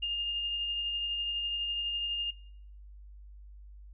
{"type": "tone with tremolo", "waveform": "sine", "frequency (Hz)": 2822, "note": "F7", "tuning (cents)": 17, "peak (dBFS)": -29, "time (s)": [0.02, 2.31], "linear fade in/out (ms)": 10, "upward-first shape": "triangle", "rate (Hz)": 12, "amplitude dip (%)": 30, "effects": ["noise-tail reverb RT60 0.7 s tail -23 dB re dry", "added 50 Hz sine -47 dBFS peak until 3.93 s"]}